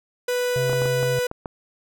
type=tone; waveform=45% pulse; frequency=493.9 Hz; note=B4; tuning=in tune; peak=-21 dBFS; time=0.28-1.27 s; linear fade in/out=5 ms
type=harmonic tone; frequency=132.5 Hz; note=C3; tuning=22 cents sharp; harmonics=1 / 3 / 5; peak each=-24 / -38 / -38 dBFS; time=0.56-1.19 s; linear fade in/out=0 ms
type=clicks; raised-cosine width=1 ms; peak=-16 dBFS; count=7; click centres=0.696 / 0.731 / 0.819 / 0.857 / 1.03 / 1.314 / 1.458 s
effects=none